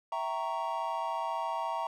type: chord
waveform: triangle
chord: E diminished seventh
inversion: none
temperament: equal with one note detuned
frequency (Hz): 659.3 / 773.6 / 932.3 / 1108.7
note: E5 / G5 / Bb5 / Db6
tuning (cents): 0 / -23 / 0 / 0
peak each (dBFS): -36 / -37 / -32 / -37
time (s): 0.12-1.87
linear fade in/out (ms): 2
effects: none